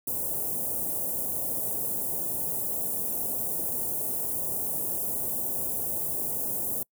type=band-stop noise; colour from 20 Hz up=white; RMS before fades=-30 dBFS; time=0.07-6.83 s; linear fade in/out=5 ms; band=700 to 9800 Hz; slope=24 dB/octave; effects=noise-tail reverb RT60 0.1 s tail -26 dB re dry + high-pass 80 Hz 12 dB/octave